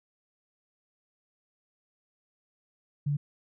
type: tone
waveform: sine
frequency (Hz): 144.7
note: D3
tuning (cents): -25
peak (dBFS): -25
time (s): 3.06-3.17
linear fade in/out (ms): 10
effects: none